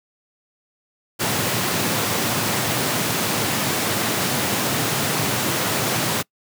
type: high-pass noise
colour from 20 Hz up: pink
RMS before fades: -22 dBFS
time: 1.19-6.23 s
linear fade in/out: 20 ms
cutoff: 100 Hz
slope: 48 dB/octave
effects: noise-tail reverb RT60 0.1 s tail -25 dB re dry